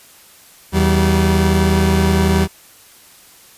30% pulse tone pair together, 80.6 / 192.09 Hz, E2 / G3, -38 / -35 cents, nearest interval octave + minor third, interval 1503 cents, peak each -12 dBFS, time 0.72-2.48 s, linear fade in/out 50 ms, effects white hiss -45 dBFS RMS until 3.57 s + resampled to 32000 Hz

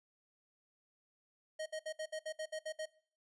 square tone bursts, 626 Hz, D#5, 10 cents sharp, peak -39 dBFS, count 10, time 1.59-2.858 s, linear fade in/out 10 ms, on 71 ms, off 62 ms, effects noise-tail reverb RT60 0.5 s tail -21 dB re dry + resampled to 24000 Hz

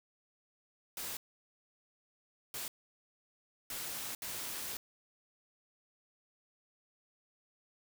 white noise bursts at uneven times, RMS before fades -41 dBFS, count 4, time 0.97-1.17 / 2.54-2.68 / 3.7-4.15 / 4.22-4.77 s, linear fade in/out 2 ms, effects none

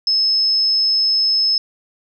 sine tone, 5200 Hz, E8, 24 cents flat, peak -13 dBFS, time 0.07-1.58 s, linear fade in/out 2 ms, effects none

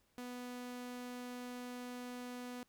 sawtooth tone, 246.9 Hz, B3, in tune, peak -40 dBFS, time 0.18-2.63 s, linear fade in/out 0 ms, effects pink hiss -75 dBFS RMS until 2.68 s

